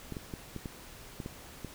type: clicks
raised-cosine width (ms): 3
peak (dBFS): -25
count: 8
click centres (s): 0.123 / 0.168 / 0.338 / 0.563 / 0.658 / 1.202 / 1.261 / 1.647
effects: pink hiss -50 dBFS RMS until 1.74 s